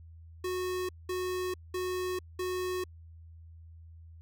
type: tone bursts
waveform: square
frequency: 366.2 Hz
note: F#4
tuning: 18 cents flat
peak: -32 dBFS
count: 4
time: 0.44-2.84 s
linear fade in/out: 5 ms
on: 450 ms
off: 200 ms
effects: added 82 Hz sine -48 dBFS peak until 4.21 s